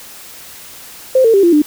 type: tone with pitch steps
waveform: sine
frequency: 520 / 452.7 / 394.1 / 343.1 / 298.7 Hz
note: C5 / A4 / G4 / F4 / D4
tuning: -11 / +49 / +9 / -31 / +29 cents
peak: -6 dBFS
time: 1.15-1.62 s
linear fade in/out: 5 ms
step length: 94 ms
effects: white hiss -35 dBFS RMS until 1.66 s